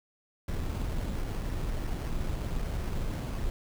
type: noise with sample-and-hold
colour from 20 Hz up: brown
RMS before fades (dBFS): -32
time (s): 0.48-3.5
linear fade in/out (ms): 2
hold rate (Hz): 3675
effects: none